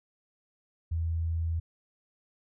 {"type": "tone", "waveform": "sine", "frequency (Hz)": 82.41, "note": "E2", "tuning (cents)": 0, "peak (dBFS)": -27, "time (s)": [0.91, 1.6], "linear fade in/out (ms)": 10, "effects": []}